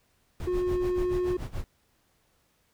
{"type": "noise with tremolo", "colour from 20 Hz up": "brown", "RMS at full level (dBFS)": -32, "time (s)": [0.4, 1.64], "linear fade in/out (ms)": 0, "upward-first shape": "sine", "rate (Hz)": 7, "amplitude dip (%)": 85}
{"type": "tone", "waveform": "triangle", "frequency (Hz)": 360.7, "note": "F#4", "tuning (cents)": -44, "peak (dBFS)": -23, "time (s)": [0.47, 1.37], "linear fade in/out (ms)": 5}
{"effects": ["pink hiss -69 dBFS RMS until 2.73 s"]}